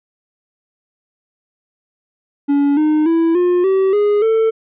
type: tone with pitch steps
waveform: triangle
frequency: 284.1 / 306.3 / 330.1 / 355.9 / 383.6 / 413.6 / 445.8 Hz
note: C#4 / D#4 / E4 / F4 / G4 / G#4 / A4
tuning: +43 / -27 / +2 / +33 / -37 / -7 / +23 cents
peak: -9 dBFS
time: 2.48-4.51 s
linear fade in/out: 20 ms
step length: 290 ms
effects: resampled to 8000 Hz

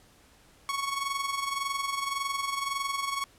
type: tone with amplitude modulation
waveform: sawtooth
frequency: 1108.7 Hz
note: C#6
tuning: in tune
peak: -23 dBFS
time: 0.69-3.24 s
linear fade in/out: 0 ms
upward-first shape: sine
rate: 21.8 Hz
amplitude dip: 60%
effects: pink hiss -59 dBFS RMS until 3.38 s + low-pass 12000 Hz 12 dB/octave

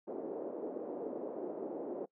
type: band-pass noise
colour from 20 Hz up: white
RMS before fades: -41 dBFS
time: 0.07-2.06 s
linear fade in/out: 10 ms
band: 290 to 520 Hz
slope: 24 dB/octave
effects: noise-tail reverb RT60 0.1 s tail -23 dB re dry

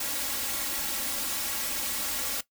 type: noise with comb filter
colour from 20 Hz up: white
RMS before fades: -31 dBFS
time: 0-2.41 s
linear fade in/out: 5 ms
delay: 3.6 ms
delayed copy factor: +0.9
effects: noise-tail reverb RT60 0.1 s tail -17 dB re dry

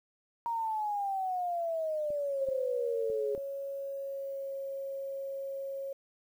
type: exponential sweep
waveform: sine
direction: down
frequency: 942 to 415.3 Hz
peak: -30 dBFS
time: 0.46-3.35 s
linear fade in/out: 0 ms
type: clicks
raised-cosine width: 2 ms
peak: -35 dBFS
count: 4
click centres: 2.104 / 2.487 / 3.1 / 3.378 s
type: tone with pitch glide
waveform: sine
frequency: 553 to 546.6 Hz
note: C#5 to C#5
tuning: -4 to -24 cents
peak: -35 dBFS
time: 2.41-5.93 s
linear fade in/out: 5 ms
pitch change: -20 cents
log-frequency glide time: 3.73-4.54 s
effects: 10-bit

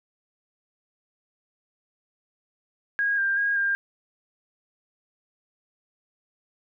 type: tone with pitch steps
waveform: sine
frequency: 1638 / 1590 / 1634 / 1600 Hz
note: G#6 / G6 / G#6 / G6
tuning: -24 / +24 / -29 / +35 cents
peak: -21 dBFS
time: 2.99-3.75 s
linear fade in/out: 0 ms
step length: 190 ms
effects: none

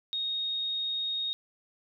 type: tone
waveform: sine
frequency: 3729 Hz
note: A#7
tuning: in tune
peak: -29 dBFS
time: 0.13-1.33 s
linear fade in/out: 0 ms
effects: none

